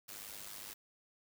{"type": "noise with amplitude modulation", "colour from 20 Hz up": "white", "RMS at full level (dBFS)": -45, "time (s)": [0.08, 0.74], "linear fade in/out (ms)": 10, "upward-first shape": "sine", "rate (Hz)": 102, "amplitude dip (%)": 70, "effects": []}